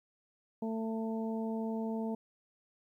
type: harmonic tone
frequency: 223.1 Hz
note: A3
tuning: 24 cents sharp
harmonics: 1 / 2 / 3 / 4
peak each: -34 / -40 / -44 / -46 dBFS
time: 0.62-2.15 s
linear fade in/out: 5 ms
effects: 12-bit